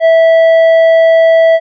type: tone with tanh clipping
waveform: triangle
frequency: 655 Hz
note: E5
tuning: 11 cents flat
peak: -5 dBFS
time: 0-1.6 s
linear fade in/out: 50 ms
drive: 11 dB
effects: none